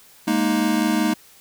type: chord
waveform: square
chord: Ab suspended second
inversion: none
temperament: equal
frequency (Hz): 207.7 / 233.1 / 311.1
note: Ab3 / Bb3 / Eb4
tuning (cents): 0 / 0 / 0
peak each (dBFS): -24 / -23 / -22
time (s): 0.27-1.14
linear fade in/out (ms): 10
effects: white hiss -50 dBFS RMS until 1.4 s